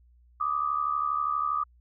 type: tone pair together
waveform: sine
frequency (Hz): 1174.7 / 1247.1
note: D6 / D#6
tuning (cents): 0 / +4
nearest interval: minor second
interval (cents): 104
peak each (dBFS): -28 / -28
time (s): 0.4-1.64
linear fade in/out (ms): 10
effects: added 60 Hz sine -56 dBFS peak until 1.8 s